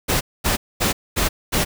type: noise bursts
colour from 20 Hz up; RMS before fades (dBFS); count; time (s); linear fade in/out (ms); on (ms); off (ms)
pink; -19; 5; 0.08-1.65; 20; 130; 230
effects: none